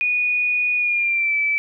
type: tone with pitch glide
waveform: sine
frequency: 2464 to 2312 Hz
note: D#7 to D7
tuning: -17 to -28 cents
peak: -17 dBFS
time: 0.01-1.58 s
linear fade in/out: 0 ms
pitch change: -111 cents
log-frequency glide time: 0.77-1.36 s
effects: none